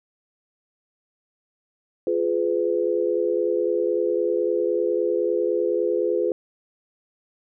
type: chord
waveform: sine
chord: F diminished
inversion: none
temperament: just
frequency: 349.2 / 419.1 / 502.9 Hz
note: F4 / Ab4 / Cb5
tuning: 0 / +16 / +31 cents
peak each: -24 dBFS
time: 2.07-6.32 s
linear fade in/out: 2 ms
effects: none